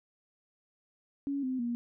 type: tone with pitch steps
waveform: sine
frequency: 279.9 / 258.2 / 238.1 Hz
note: C#4 / C4 / A#3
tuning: +17 / -23 / +37 cents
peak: -30 dBFS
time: 1.27-1.75 s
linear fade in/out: 0 ms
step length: 160 ms
effects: none